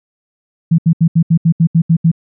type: tone bursts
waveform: sine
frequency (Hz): 164.81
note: E3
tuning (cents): 0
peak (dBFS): -6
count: 10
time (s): 0.71-2.116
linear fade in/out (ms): 10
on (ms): 74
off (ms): 74
effects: none